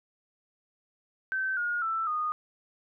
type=tone with pitch steps; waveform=sine; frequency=1543 / 1431.4 / 1327.8 / 1231.8 Hz; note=G6 / F6 / E6 / D#6; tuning=-28 / +42 / +12 / -18 cents; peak=-27 dBFS; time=1.32-2.32 s; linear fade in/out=0 ms; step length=250 ms; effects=none